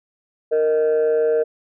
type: tone pair together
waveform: sine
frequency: 463.8 / 622.3 Hz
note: A#4 / D#5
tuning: -9 / 0 cents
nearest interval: perfect fourth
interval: 509 cents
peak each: -14 / -20 dBFS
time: 0.51-1.44 s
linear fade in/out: 20 ms
effects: tanh soft clip ceiling -12 dBFS